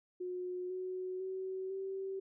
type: tone with pitch steps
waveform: sine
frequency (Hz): 362.2 / 369.8 / 377.6 / 385.5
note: F#4 / F#4 / F#4 / G4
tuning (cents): -37 / -1 / +35 / -29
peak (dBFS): -37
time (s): 0.2-2.2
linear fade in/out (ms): 10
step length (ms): 500
effects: none